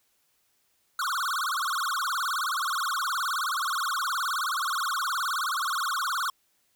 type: tone with vibrato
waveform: square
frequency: 1263 Hz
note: D#6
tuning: 26 cents sharp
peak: -27 dBFS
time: 0.99-6.3 s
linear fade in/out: 2 ms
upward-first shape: sine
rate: 19 Hz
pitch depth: 300 cents each way
effects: white hiss -70 dBFS RMS until 6.75 s